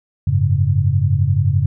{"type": "chord", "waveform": "sine", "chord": "F# suspended second", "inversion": "none", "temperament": "just", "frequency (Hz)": [92.5, 104.06, 138.75], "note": ["F#2", "G#2", "C#3"], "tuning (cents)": [0, 4, 2], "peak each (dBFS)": -17, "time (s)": [0.27, 1.66], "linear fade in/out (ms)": 5, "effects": []}